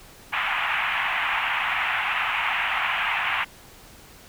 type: band-pass noise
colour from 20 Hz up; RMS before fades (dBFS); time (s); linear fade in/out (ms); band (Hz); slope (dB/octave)
white; -25; 0.32-3.45; 20; 750 to 2800; 48
effects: pink hiss -48 dBFS RMS until 4.28 s